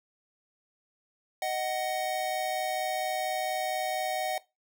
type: tone pair together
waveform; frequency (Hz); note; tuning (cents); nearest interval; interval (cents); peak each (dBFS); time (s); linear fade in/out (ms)
square; 623 / 747.3; D#5 / F#5; +2 / +17; minor third; 315; -34 / -31; 1.42-4.38; 2
effects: noise-tail reverb RT60 0.2 s tail -17 dB re dry